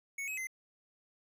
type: tone with pitch steps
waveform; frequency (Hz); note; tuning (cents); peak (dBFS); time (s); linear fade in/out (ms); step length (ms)
square; 2215 / 2552 / 2063; C#7 / D#7 / C7; -2 / +43 / -25; -37; 0.18-0.471; 5; 97
effects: none